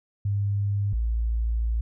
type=tone pair in turn; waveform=sine; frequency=101 / 56.68 Hz; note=G#2 / A#1; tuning=-48 / -48 cents; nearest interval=minor seventh; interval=1000 cents; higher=first; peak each=-22 dBFS; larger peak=neither; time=0.25-0.93 / 0.93-1.81 s; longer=second; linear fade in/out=5 ms; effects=none